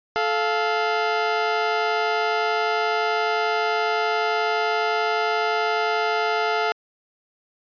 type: tone pair together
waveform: 20% pulse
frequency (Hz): 434.8 / 698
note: A4 / F5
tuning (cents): -21 / -1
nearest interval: minor sixth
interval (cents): 820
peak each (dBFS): -18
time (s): 0.16-6.72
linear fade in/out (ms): 0
effects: resampled to 11025 Hz